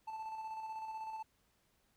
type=tone with tremolo; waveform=triangle; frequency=880 Hz; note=A5; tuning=in tune; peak=-38 dBFS; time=0.07-1.23 s; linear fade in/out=10 ms; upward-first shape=square; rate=16 Hz; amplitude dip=35%; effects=pink hiss -75 dBFS RMS until 1.96 s